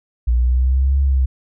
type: exponential two-way sweep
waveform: sine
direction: up then down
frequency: 58.9 to 69.3 to 64.1 Hz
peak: -12 dBFS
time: 0.27-1.26 s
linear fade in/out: 10 ms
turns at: 1.01 s
effects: none